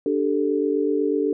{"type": "chord", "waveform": "sine", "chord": "D suspended fourth", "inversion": "none", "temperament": "equal", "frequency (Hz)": [293.7, 392, 440], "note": ["D4", "G4", "A4"], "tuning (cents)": [0, 0, 0], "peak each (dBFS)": [-23, -24, -23], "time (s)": [0.06, 1.33], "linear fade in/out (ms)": 2, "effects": []}